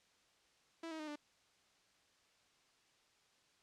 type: tone with pitch steps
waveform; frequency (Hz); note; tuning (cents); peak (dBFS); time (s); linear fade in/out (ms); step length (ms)
sawtooth; 329.6 / 317.8 / 306.5 / 295.5; E4 / D#4 / D#4 / D4; 0 / +37 / -26 / +11; -40; 0.83-1.158; 5; 82
effects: white hiss -72 dBFS RMS until 3.62 s + low-pass 6000 Hz 12 dB/octave